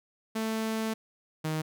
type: tone pair in turn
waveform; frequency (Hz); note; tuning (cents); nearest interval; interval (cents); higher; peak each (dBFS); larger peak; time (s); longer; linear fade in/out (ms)
sawtooth; 221.3 / 156.48; A3 / D#3; +10 / +10; tritone; 600; first; -25; neither; 0.35-0.94 / 1.44-1.62; first; 10
effects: none